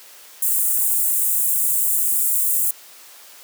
white high-pass noise, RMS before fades -19 dBFS, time 0.42-2.71 s, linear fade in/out 5 ms, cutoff 7700 Hz, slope 48 dB/octave, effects white hiss -44 dBFS RMS until 3.43 s + high-pass 400 Hz 12 dB/octave

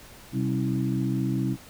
harmonic tone with a mistuned harmonic, 64.7 Hz, C2, 19 cents flat, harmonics 2 / 3 / 4 / 5, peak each -27 / -29 / -30 / -31 dBFS, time 0.32-1.57 s, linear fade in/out 50 ms, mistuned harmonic 4, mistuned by +65 cents, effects pink hiss -48 dBFS RMS until 1.69 s

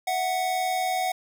square tone pair together, 659.3 / 740 Hz, E5 / F#5, 0 / 0 cents, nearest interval major second, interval 200 cents, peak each -34 / -25 dBFS, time 0.07-1.12 s, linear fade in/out 5 ms, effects none

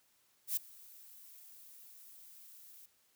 violet noise with ADSR envelope, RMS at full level -32 dBFS, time 0.47-2.86 s, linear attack 97 ms, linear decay 9 ms, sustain -24 dB, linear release 5 ms, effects white hiss -72 dBFS RMS until 3.15 s + high-pass 60 Hz 12 dB/octave

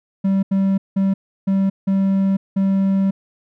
triangle tone bursts at uneven times, 194 Hz, G3, 18 cents flat, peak -12 dBFS, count 6, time 0.24-0.43 / 0.51-0.78 / 0.96-1.14 / 1.47-1.7 / 1.87-2.37 / 2.56-3.11 s, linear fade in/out 10 ms, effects none

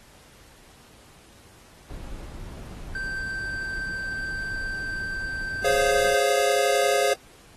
brown noise, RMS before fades -38 dBFS, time 1.89-6.16 s, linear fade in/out 10 ms
triangle tone, 1559 Hz, G6, 10 cents flat, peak -27 dBFS, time 2.95-6.19 s, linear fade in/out 2 ms
square chord, Db major seventh, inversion second, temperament equal, 415.3 / 523.3 / 554.4 / 698.5 Hz, Ab4 / C5 / Db5 / F5, 0 / 0 / 0 / 0 cents, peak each -26 dBFS, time 5.64-7.14 s, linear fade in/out 10 ms
effects pink hiss -53 dBFS RMS until 7.56 s + AAC 32 kbps

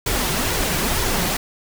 pink noise with flanger, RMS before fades -21 dBFS, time 0.06-1.37 s, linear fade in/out 5 ms, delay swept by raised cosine 2 to 5.7 ms, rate 2.1 Hz, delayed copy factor +0.55, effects none

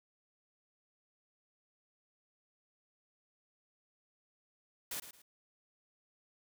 white noise with echo, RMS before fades -40 dBFS, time 4.91-5 s, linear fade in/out 5 ms, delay 110 ms, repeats 2, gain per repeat -11 dB, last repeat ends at 5.22 s, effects none

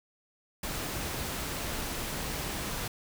pink noise, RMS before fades -35 dBFS, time 0.63-2.88 s, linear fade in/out 5 ms, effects none

